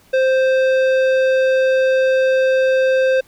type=tone with tanh clipping; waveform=triangle; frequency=523.3 Hz; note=C5; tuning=in tune; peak=-14 dBFS; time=0.13-3.21 s; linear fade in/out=10 ms; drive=17 dB; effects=pink hiss -52 dBFS RMS until 3.27 s